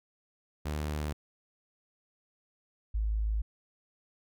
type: tone pair in turn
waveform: sawtooth / sine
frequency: 75.2 / 53.37 Hz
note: D2 / G#1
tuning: +42 / +48 cents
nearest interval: tritone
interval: 594 cents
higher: first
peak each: -28 / -27 dBFS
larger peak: second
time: 0.65-1.13 / 2.94-3.42 s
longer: neither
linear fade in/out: 10 ms
effects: none